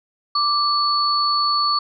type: tone pair together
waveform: sine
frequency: 1174.7 / 4435 Hz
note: D6 / C#8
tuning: 0 / 0 cents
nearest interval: octave + major seventh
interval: 2300 cents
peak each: -18 / -20 dBFS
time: 0.35-1.79 s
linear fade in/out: 5 ms
effects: none